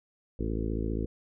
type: harmonic tone with a mistuned harmonic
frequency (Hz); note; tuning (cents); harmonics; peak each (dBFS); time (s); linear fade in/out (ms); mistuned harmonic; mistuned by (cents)
55; A1; 0; 1 / 2 / 3 / 4 / 5 / 6 / 7 / 8 / 9; -32 / -36 / -41 / -37 / -38 / -38 / -40 / -41 / -46; 0.39-1.06; 5; 9; -24
effects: none